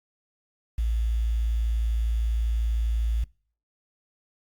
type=tone with quantisation; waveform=sine; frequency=56.3 Hz; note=A1; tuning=40 cents sharp; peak=-22 dBFS; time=0.78-3.24 s; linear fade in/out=5 ms; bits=8; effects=noise-tail reverb RT60 0.5 s tail -26 dB re dry + Opus 48 kbps